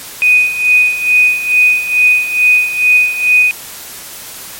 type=tone with tremolo; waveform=sine; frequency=2489 Hz; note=D#7; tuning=in tune; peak=-4 dBFS; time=0.22-3.51 s; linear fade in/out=0 ms; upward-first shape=sine; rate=2.3 Hz; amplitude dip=75%; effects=white hiss -29 dBFS RMS until 4.59 s + MP3 64 kbps